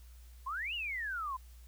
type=exponential two-way sweep; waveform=sine; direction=up then down; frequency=1000 to 2960 to 1000 Hz; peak=-35 dBFS; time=0.46-1.37 s; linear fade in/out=10 ms; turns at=0.74 s; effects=added 60 Hz sine -51 dBFS peak until 1.67 s + white hiss -65 dBFS RMS until 1.67 s